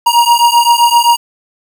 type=beating tone pair; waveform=square; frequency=942 / 949.7 Hz; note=A#5 / A#5; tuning=+18 / +32 cents; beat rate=7.7 Hz; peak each=-10 dBFS; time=0.06-1.17 s; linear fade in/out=10 ms; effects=none